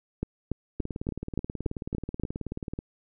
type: two click trains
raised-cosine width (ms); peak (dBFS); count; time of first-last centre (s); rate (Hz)
3; -15 / -20; 8 / 38; 0.23-2.236 / 0.8-2.789; 3.49 / 18.6
effects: none